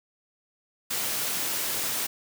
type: high-pass noise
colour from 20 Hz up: white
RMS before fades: -29 dBFS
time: 0.9-2.07 s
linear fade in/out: 10 ms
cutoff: 110 Hz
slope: 12 dB/octave
effects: none